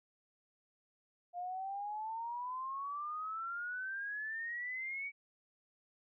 sine exponential sweep, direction up, 698.5 to 2277 Hz, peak -38 dBFS, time 1.33-5.12 s, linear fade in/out 50 ms, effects none

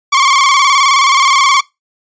sawtooth tone with vibrato, 1100 Hz, C#6, 14 cents flat, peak -3 dBFS, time 0.12-1.61 s, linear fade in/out 10 ms, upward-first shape square, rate 19 Hz, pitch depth 60 cents each way, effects noise-tail reverb RT60 0.2 s tail -22 dB re dry + resampled to 16000 Hz

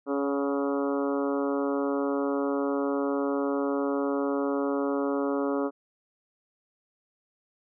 harmonic tone with a mistuned harmonic, 140 Hz, C#3, 18 cents sharp, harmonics 2 / 3 / 4 / 5 / 6 / 7 / 8 / 9 / 10, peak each -28 / -30 / -32 / -40 / -42 / -41 / -40 / -39 / -45 dBFS, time 0.06-5.71 s, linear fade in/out 50 ms, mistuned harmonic 5, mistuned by +29 cents, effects none

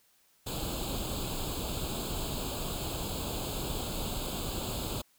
pink noise with comb filter, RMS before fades -35 dBFS, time 0.46-5.02 s, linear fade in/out 10 ms, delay 0.26 ms, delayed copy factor +0.9, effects white hiss -67 dBFS RMS until 5.18 s

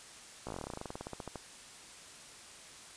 slowing click train, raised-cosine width 1 ms, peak -26 dBFS, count 23, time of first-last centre 0.47-1.357 s, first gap 16 ms, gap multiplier 1.08, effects white hiss -52 dBFS RMS until 2.96 s + resampled to 22050 Hz

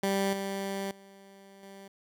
15% pulse tone with level steps, 196 Hz, G3, in tune, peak -20 / -26 / -45 / -40 dBFS, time 0.03-1.88 s, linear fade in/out 5 ms, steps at 0.33 / 0.91 / 1.63 s, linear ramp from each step 2 ms, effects none

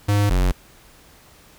square tone pair in turn, 102.4 / 45.61 Hz, G#2 / F#1, -24 / -24 cents, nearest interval octave + major second, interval 1400 cents, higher first, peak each -16 dBFS, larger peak neither, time 0.08-0.3 / 0.3-0.52 s, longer neither, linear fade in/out 10 ms, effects pink hiss -50 dBFS RMS until 1.58 s

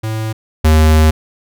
square tone pair in turn, 110 / 78.19 Hz, A2 / D#2, 0 / +9 cents, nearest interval tritone, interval 591 cents, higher first, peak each -18 / -7 dBFS, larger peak second, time 0.03-0.33 / 0.64-1.11 s, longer second, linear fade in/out 10 ms, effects none

